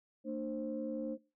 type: tone cluster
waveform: sine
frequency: 227.9 / 299.2 / 528 Hz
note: A#3 / D4 / C5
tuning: -39 / +32 / +16 cents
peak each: -39 / -39 / -40 dBFS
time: 0.24-1.18 s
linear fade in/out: 50 ms
effects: noise-tail reverb RT60 0.3 s tail -22 dB re dry + tanh soft clip ceiling -27 dBFS